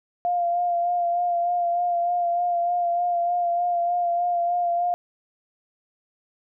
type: tone with vibrato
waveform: sine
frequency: 698.5 Hz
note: F5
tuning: in tune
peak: -20 dBFS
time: 0.25-4.94 s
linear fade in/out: 0 ms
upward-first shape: sine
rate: 3.3 Hz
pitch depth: 25 cents each way
effects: none